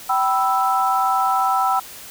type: chord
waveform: sine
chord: E minor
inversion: first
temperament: equal with one note detuned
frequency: 773.2 / 987.8 / 1318.5 Hz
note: G5 / B5 / E6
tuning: -24 / 0 / 0 cents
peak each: -19 / -22 / -20 dBFS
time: 0.09-1.8 s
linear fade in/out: 10 ms
effects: white hiss -38 dBFS RMS until 2.1 s